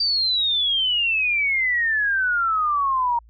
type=exponential sweep; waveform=sine; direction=down; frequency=4699 to 932.3 Hz; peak=-18 dBFS; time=0-3.19 s; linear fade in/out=5 ms; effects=added 56 Hz sine -47 dBFS peak until 3.29 s